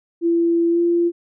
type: tone with pitch glide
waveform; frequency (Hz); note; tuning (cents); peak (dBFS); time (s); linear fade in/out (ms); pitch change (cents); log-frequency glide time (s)
sine; 337.7 to 343.2; E4 to F4; +42 to -30; -14; 0.21-1.12; 50; +28; 0.7-0.8
effects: none